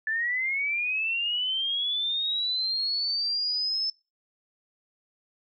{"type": "linear sweep", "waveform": "sine", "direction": "up", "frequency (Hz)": [1738, 5274], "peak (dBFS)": -25, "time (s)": [0.07, 3.9], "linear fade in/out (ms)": 2, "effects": ["noise-tail reverb RT60 0.3 s tail -26 dB re dry"]}